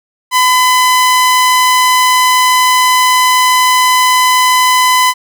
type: tone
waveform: sawtooth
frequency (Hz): 1009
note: B5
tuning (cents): +37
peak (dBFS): -3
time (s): 0.31-5.14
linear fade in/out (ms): 50
effects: none